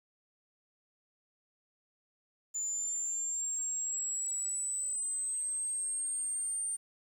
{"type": "linear sweep", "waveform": "sine", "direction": "up", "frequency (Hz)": [7040, 8870], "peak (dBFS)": -31, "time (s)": [2.54, 6.77], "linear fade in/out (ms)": 20, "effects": ["tanh soft clip ceiling -29 dBFS", "10-bit"]}